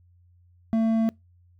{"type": "tone with hard clipping", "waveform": "sine", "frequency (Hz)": 224.3, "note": "A3", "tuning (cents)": 34, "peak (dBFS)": -21, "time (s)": [0.73, 1.09], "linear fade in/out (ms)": 0, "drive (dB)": 6, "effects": ["noise-tail reverb RT60 0.2 s tail -26 dB re dry", "added 88 Hz sine -55 dBFS peak until 1.59 s"]}